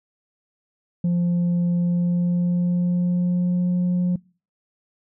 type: tone with pitch glide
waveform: sine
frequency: 174.4 to 178.79 Hz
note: F3 to F3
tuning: -2 to +41 cents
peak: -15 dBFS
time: 1.04-4.16 s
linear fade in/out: 5 ms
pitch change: +43 cents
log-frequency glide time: 1.78-3.7 s
effects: noise-tail reverb RT60 0.4 s tail -26 dB re dry + tanh soft clip ceiling -17 dBFS